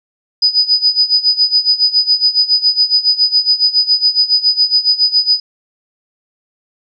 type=tone with tremolo; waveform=sine; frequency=4978 Hz; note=D#8; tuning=in tune; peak=-6 dBFS; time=0.42-5.4 s; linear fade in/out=5 ms; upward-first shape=sine; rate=7.2 Hz; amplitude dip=85%; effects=none